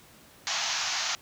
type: band-pass noise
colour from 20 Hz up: white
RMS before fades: -30 dBFS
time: 0.47-1.15 s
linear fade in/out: 0 ms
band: 640 to 6800 Hz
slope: 96 dB/octave
effects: pink hiss -54 dBFS RMS until 1.21 s + high-pass 80 Hz 12 dB/octave